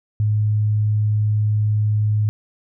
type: tone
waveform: sine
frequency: 106.1 Hz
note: G#2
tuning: 38 cents sharp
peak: -15 dBFS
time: 0.2-2.29 s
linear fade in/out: 0 ms
effects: none